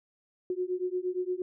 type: beating tone pair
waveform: sine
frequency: 360 / 368.6 Hz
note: F#4 / F#4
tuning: -47 / -7 cents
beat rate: 8.6 Hz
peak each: -32 / -32 dBFS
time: 0.5-1.42 s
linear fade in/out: 2 ms
effects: none